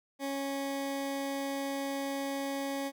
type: tone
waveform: 20% pulse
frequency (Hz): 275.9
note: C#4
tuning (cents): -8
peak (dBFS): -28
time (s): 0.19-2.92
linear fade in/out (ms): 50
effects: none